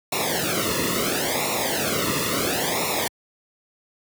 pink noise with flanger, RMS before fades -24 dBFS, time 0.12-3.08 s, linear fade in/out 5 ms, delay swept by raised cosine 0.63 to 1.31 ms, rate 0.73 Hz, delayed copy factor -1, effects high-pass 80 Hz 12 dB/octave

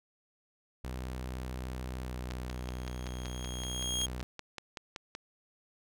sawtooth tone with pitch glide, 63.3 to 62.39 Hz, B1 to B1, +43 to +18 cents, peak -33 dBFS, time 0.84-4.23 s, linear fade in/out 0 ms, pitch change -25 cents, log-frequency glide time 2.03-2.13 s
click train, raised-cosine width 0.2 ms, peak -23 dBFS, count 16, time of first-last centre 2.31-5.151 s, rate 5.28 Hz
25% pulse tone with exponential growth, 3256 Hz, G#7, 35 cents flat, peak -26 dBFS, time 2.49-4.06 s, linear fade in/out 5 ms, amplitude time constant 340 ms
effects none

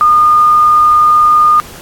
sine tone, 1219 Hz, D#6, 36 cents flat, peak -4 dBFS, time 0.01-1.6 s, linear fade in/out 0 ms, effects pink hiss -32 dBFS RMS until 1.81 s + AAC 64 kbps

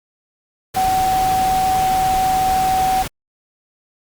sine tone in noise, 755 Hz, F#5, 35 cents sharp, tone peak -14 dBFS, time 0.76-3.03 s, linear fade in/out 10 ms, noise pink, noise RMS -26 dBFS, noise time 0.74-3.08 s, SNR +9 dB, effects Opus 48 kbps

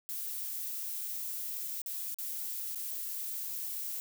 violet noise with dropouts, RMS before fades -38 dBFS, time 0.09-4 s, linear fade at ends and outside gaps 0 ms, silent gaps 1.677-1.681 / 1.817-1.861 / 2.144-2.186 / 2.748-2.757 s, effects none

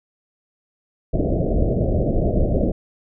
pink low-pass noise, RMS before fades -19 dBFS, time 1.13-2.72 s, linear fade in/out 10 ms, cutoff 680 Hz, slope 96 dB/octave, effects none

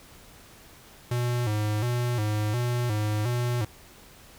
square tone with vibrato, 113.5 Hz, A#2, 46 cents flat, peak -25 dBFS, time 1.11-3.65 s, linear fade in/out 5 ms, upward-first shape square, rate 1.4 Hz, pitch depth 120 cents each way, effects pink hiss -51 dBFS RMS until 4.38 s

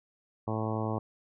harmonic tone, 109.7 Hz, A2, 5 cents flat, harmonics 1 / 2 / 3 / 4 / 5 / 6 / 7 / 8 / 9 / 10, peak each -33 / -36 / -38 / -39 / -40 / -41 / -41 / -42 / -43 / -43 dBFS, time 0.47-0.99 s, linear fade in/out 10 ms, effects none

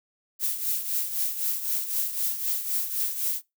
violet noise with tremolo, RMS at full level -25 dBFS, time 0.39-3.42 s, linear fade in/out 50 ms, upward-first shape triangle, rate 3.9 Hz, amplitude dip 70%, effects noise-tail reverb RT60 0.2 s tail -22 dB re dry

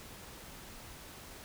silence, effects pink hiss -50 dBFS RMS until 1.44 s

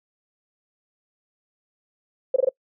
sine tone bursts, 523.3 Hz, C5, in tune, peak -14 dBFS, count 4, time 2.34-2.491 s, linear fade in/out 5 ms, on 22 ms, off 21 ms, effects noise-tail reverb RT60 0.1 s tail -26 dB re dry

